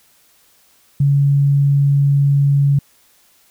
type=tone; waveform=sine; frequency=140.9 Hz; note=C#3; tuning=29 cents sharp; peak=-10 dBFS; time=1-2.79 s; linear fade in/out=5 ms; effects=white hiss -54 dBFS RMS until 3.5 s